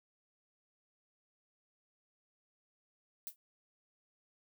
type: noise with exponential decay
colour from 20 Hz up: violet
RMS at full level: -38 dBFS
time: 3.27-3.36 s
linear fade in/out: 0 ms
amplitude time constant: 19 ms
effects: none